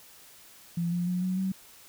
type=tone with pitch steps; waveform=sine; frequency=170.8 / 175.4 / 180.12 / 184.97 / 189.95 Hz; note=F3 / F3 / F#3 / F#3 / F#3; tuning=-38 / +8 / -46 / 0 / +46 cents; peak=-26 dBFS; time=0.77-1.52 s; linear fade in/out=5 ms; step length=150 ms; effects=white hiss -53 dBFS RMS until 1.88 s